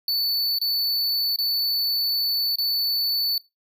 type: tone with dropouts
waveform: square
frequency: 4482 Hz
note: C#8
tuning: 18 cents sharp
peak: -21 dBFS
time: 0.08-3.38 s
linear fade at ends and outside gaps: 2 ms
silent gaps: 0.586-0.614 / 1.361-1.386 / 2.557-2.584 s
effects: noise-tail reverb RT60 0.2 s tail -19 dB re dry

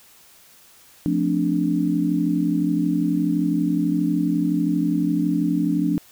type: chord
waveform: sine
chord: D minor seventh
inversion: first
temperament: equal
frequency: 174.61 / 220 / 261.6 / 293.7 Hz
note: F3 / A3 / C4 / D4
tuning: 0 / 0 / 0 / 0 cents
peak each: -23 / -27 / -26 / -21 dBFS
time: 1.06-5.98 s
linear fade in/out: 0 ms
effects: white hiss -51 dBFS RMS until 6.11 s

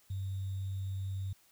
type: tone with sample-and-hold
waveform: sine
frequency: 96.3 Hz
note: G2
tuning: 30 cents flat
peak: -34 dBFS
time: 0.1-1.33 s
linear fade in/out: 5 ms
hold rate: 3675 Hz
effects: white hiss -66 dBFS RMS until 1.51 s

